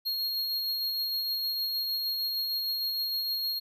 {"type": "tone with tremolo", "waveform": "square", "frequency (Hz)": 4271, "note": "C8", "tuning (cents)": 35, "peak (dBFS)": -28, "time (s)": [0.05, 3.6], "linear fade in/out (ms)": 20, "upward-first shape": "sine", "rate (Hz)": 6.5, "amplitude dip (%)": 25, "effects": []}